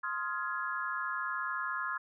sine chord, F minor seventh, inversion second, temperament just, 1047.7 / 1257.2 / 1396.9 / 1676.3 Hz, C6 / Eb6 / F6 / Ab6, +2 / +18 / 0 / +16 cents, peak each -38 / -39 / -38 / -38 dBFS, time 0.03-1.98 s, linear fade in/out 10 ms, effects none

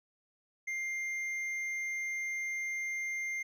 sine tone with hard clipping, 2100 Hz, C7, 6 cents sharp, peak -35 dBFS, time 0.67-3.43 s, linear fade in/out 10 ms, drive 5 dB, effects none

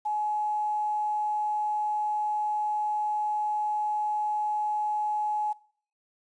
sine tone with quantisation, 845 Hz, G#5, 30 cents sharp, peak -26 dBFS, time 0.05-5.53 s, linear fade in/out 10 ms, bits 9, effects noise-tail reverb RT60 0.5 s tail -20 dB re dry + resampled to 22050 Hz

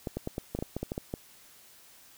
clicks, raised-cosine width 2 ms, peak -19 dBFS, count 12, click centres 0.072 / 0.17 / 0.274 / 0.381 / 0.55 / 0.589 / 0.625 / 0.766 / 0.83 / 0.919 / 0.979 / 1.139 s, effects white hiss -56 dBFS RMS until 2.17 s

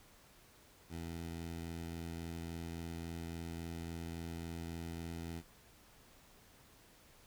15% pulse tone with notch filter, 83.6 Hz, E2, 25 cents sharp, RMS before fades -44 dBFS, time 0.89-5.43 s, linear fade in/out 50 ms, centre 1100 Hz, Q 1.5, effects pink hiss -63 dBFS RMS until 7.26 s

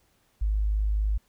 sine tone, 52 Hz, G#1, 3 cents sharp, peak -22 dBFS, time 0.41-1.18 s, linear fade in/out 10 ms, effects pink hiss -67 dBFS RMS until 1.28 s

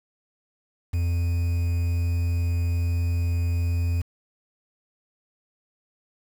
triangle tone with quantisation, 85.8 Hz, F2, 30 cents flat, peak -19 dBFS, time 0.93-4.02 s, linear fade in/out 10 ms, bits 7, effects none

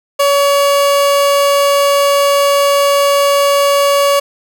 30% pulse tone, 565 Hz, C#5, 33 cents sharp, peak -6 dBFS, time 0.19-4.2 s, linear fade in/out 10 ms, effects none

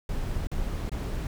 brown noise with dropouts, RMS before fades -30 dBFS, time 0.09-1.27 s, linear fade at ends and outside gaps 2 ms, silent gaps 0.471-0.515 / 0.895-0.917 s, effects none

